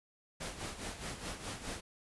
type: noise with tremolo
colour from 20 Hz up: pink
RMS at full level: -40 dBFS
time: 0.4-1.81 s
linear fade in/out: 10 ms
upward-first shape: sine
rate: 4.8 Hz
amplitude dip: 65%
effects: resampled to 24000 Hz